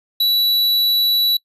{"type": "tone", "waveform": "square", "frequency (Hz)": 3936, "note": "B7", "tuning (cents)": -7, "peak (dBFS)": -14, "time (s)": [0.2, 1.37], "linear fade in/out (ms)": 5, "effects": ["noise-tail reverb RT60 0.1 s tail -24 dB re dry", "resampled to 32000 Hz"]}